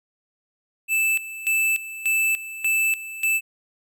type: tone with tremolo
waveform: square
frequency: 2637 Hz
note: E7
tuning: in tune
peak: -19 dBFS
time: 0.88-3.41 s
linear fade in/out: 50 ms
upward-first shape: square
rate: 1.7 Hz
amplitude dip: 80%
effects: none